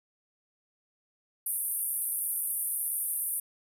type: band-pass noise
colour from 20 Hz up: pink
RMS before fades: -32 dBFS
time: 1.46-3.4 s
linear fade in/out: 5 ms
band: 9200 to 14000 Hz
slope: 96 dB/octave
effects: none